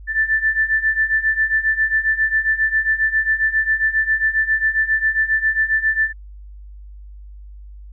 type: beating tone pair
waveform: sine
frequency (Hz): 1760 / 1767.4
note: A6 / A6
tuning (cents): 0 / +7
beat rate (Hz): 7.4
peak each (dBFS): -20 / -17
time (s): 0.07-6.13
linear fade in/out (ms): 50
effects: added 50 Hz sine -35 dBFS peak until 7.92 s